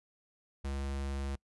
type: tone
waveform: square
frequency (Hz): 68.8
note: C#2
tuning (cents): -12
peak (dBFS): -35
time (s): 0.64-1.36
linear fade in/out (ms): 10
effects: noise-tail reverb RT60 0.1 s tail -25 dB re dry + resampled to 24000 Hz